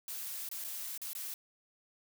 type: noise with dropouts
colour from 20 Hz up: blue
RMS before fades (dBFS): -41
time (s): 0.08-1.34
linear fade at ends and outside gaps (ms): 1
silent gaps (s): 0.489-0.514 / 0.641-0.646 / 0.977-1.017 / 1.132-1.151
effects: none